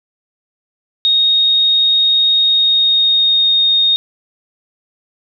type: tone with pitch glide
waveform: sine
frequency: 3729 to 3703 Hz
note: A#7 to A#7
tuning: 0 to -12 cents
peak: -9 dBFS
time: 1.05-3.96 s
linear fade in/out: 0 ms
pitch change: -12 cents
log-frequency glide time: 2.41-3.59 s
effects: none